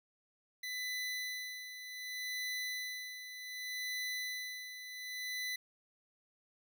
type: tone with tremolo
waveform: 25% pulse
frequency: 2000 Hz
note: B6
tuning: 21 cents sharp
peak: -33 dBFS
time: 0.63-5.56 s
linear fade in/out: 5 ms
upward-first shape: sine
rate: 0.66 Hz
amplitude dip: 65%
effects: none